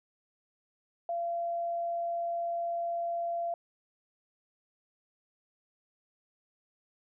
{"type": "tone", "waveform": "sine", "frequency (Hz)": 684, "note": "F5", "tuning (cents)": -36, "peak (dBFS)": -30, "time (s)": [1.09, 3.54], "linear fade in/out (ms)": 2, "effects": []}